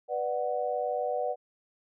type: chord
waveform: sine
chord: B minor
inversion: none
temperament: just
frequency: 493.9 / 592.7 / 740.8 Hz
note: B4 / D5 / F#5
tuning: 0 / +16 / +2 cents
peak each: -32 dBFS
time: 0.08-1.36 s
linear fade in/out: 50 ms
effects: none